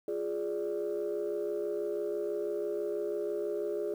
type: chord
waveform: sine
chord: D diminished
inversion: first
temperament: equal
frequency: 349.2 / 415.3 / 587.3 Hz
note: F4 / Ab4 / D5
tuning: 0 / 0 / 0 cents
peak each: -36 / -32 / -37 dBFS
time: 0.08-3.94 s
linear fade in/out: 2 ms
effects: tanh soft clip ceiling -25 dBFS + 10-bit